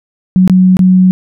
sine tone with dropouts, 185 Hz, F#3, in tune, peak -3 dBFS, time 0.36-1.11 s, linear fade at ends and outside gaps 0 ms, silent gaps 0.477-0.497 / 0.769-0.792 s, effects none

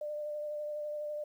sine tone with vibrato, 597 Hz, D5, 28 cents sharp, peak -35 dBFS, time 0.01-1.24 s, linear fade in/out 5 ms, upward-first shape sine, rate 12 Hz, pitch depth 16 cents each way, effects 11-bit

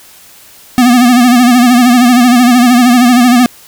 square tone with vibrato, 245.3 Hz, B3, 12 cents flat, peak -4 dBFS, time 0.78-3.46 s, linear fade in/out 0 ms, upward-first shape sine, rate 13 Hz, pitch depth 71 cents each way, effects white hiss -38 dBFS RMS until 3.67 s

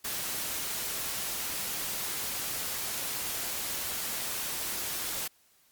white noise, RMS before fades -34 dBFS, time 0.04-5.28 s, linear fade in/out 10 ms, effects white hiss -65 dBFS RMS until 5.71 s + Opus 48 kbps

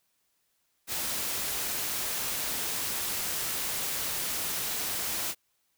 white noise, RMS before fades -32 dBFS, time 0.87-5.35 s, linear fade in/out 50 ms, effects white hiss -74 dBFS RMS until 5.77 s

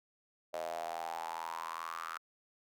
square tone with high-pass filter sweep, 41.2 Hz, E1, in tune, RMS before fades -41 dBFS, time 0.53-2.18 s, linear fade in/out 10 ms, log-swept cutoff 610 to 1300 Hz, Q 7.1, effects none

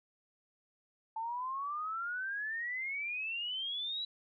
sine exponential sweep, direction up, 880 to 3951 Hz, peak -35 dBFS, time 1.16-4.05 s, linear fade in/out 5 ms, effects none

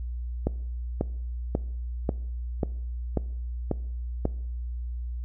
click train, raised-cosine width 2 ms, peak -11 dBFS, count 8, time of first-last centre 0.47-4.254 s, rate 1.85 Hz, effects noise-tail reverb RT60 0.7 s tail -21 dB re dry + added 60 Hz sine -30 dBFS peak until 5.24 s

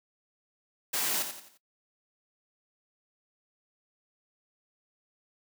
white noise with echo, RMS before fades -30 dBFS, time 0.93-1.23 s, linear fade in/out 10 ms, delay 87 ms, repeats 4, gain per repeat -8 dB, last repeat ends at 1.578 s, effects noise-tail reverb RT60 0.1 s tail -18 dB re dry + high-pass 200 Hz 12 dB/octave

